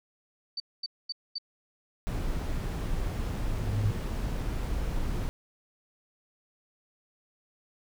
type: tone bursts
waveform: sine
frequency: 4584 Hz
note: D8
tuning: 43 cents flat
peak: -31 dBFS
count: 4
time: 0.57-1.384 s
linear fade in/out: 5 ms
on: 31 ms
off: 230 ms
type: noise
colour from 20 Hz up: brown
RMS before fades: -31 dBFS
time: 2.07-5.29 s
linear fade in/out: 0 ms
type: tone with exponential growth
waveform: sine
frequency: 103.83 Hz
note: G#2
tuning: in tune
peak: -22 dBFS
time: 2.99-3.91 s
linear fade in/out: 5 ms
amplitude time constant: 200 ms
effects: none